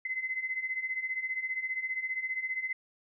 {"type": "beating tone pair", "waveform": "sine", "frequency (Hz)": [2037, 2052], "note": ["C7", "C7"], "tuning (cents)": [-47, -34], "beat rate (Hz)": 15, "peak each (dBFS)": [-37, -33], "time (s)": [0.05, 2.73], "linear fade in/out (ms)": 5, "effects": []}